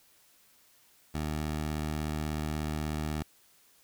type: tone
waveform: 15% pulse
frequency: 76.5 Hz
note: D#2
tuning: 29 cents flat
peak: -25 dBFS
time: 1.14-3.23 s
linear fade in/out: 10 ms
effects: white hiss -63 dBFS RMS until 3.83 s